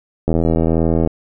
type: click train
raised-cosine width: 2 ms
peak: -3 dBFS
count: 66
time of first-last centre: 0.28-1.074 s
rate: 81.9 Hz
effects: none